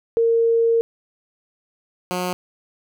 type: tone pair in turn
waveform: sine / 10% pulse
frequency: 460 / 180.61 Hz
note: A#4 / F#3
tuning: -23 / -42 cents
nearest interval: octave + major third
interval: 1619 cents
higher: first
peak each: -14 dBFS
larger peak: neither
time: 0.17-0.81 / 2.11-2.33 s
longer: first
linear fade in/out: 0 ms
effects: none